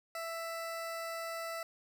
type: tone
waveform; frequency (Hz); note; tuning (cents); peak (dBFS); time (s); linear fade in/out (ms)
20% pulse; 662; E5; +7; -33; 0.15-1.63; 2
effects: none